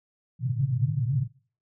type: band-pass noise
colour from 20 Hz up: pink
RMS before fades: -26 dBFS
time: 0.39-1.28 s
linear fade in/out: 50 ms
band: 110 to 150 Hz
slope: 96 dB/octave
effects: noise-tail reverb RT60 0.4 s tail -19 dB re dry